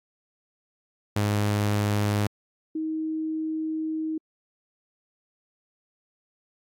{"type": "tone pair in turn", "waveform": ["sawtooth", "sine"], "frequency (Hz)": [103.6, 315.7], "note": ["G#2", "D#4"], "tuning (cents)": [-4, 25], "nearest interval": "octave + perfect fifth", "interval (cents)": 1929, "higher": "second", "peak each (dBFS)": [-18, -26], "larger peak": "first", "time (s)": [[1.16, 2.27], [2.75, 4.18]], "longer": "second", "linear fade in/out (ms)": 5, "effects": ["AAC 64 kbps"]}